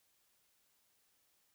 silence, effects white hiss -75 dBFS RMS until 1.54 s

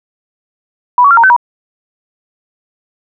sine tone with pitch steps, 985 / 1130 / 1381 / 926 / 1530 / 960 Hz, B5 / C#6 / F6 / A#5 / G6 / B5, -5 / +33 / -20 / -12 / -42 / -49 cents, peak -3 dBFS, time 0.98-1.364 s, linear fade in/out 2 ms, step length 64 ms, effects none

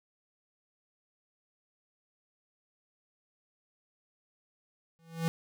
square tone with exponential growth, 164.81 Hz, E3, in tune, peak -25 dBFS, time 4.99-5.28 s, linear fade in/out 0 ms, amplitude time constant 61 ms, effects none

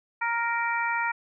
harmonic tone, 466.6 Hz, A#4, 2 cents sharp, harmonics 2 / 3 / 4 / 5, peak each -28 / -30 / -31 / -32 dBFS, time 0.21-1.12 s, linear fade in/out 10 ms, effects none

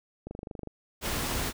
click train, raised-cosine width 2 ms, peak -25 dBFS, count 11, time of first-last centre 0.27-0.673 s, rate 24.8 Hz
pink noise, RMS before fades -31 dBFS, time 1.01-1.53 s, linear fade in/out 50 ms
effects none

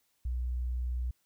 sine tone, 61.5 Hz, B1, 7 cents flat, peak -30 dBFS, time 0.25-1.11 s, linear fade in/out 5 ms, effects white hiss -74 dBFS RMS until 1.25 s

